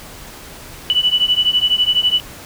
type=beating tone pair; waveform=sine; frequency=2960 / 2972 Hz; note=F#7 / F#7; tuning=0 / +7 cents; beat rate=12 Hz; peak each=-16 / -15 dBFS; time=0.9-2.2 s; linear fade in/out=0 ms; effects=pink hiss -36 dBFS RMS until 2.45 s